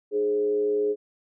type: tone with frequency modulation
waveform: sine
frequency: 418.6 Hz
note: G#4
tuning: 14 cents sharp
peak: -21 dBFS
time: 0.11-0.96 s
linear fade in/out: 50 ms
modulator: 113 Hz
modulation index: 0.39
effects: none